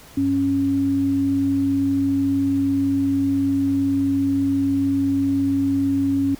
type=tone pair together; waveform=sine; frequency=98 / 276 Hz; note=G2 / C#4; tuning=0 / -7 cents; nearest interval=octave + tritone; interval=1793 cents; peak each=-28 / -17 dBFS; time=0.17-6.35 s; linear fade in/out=5 ms; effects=pink hiss -45 dBFS RMS until 6.39 s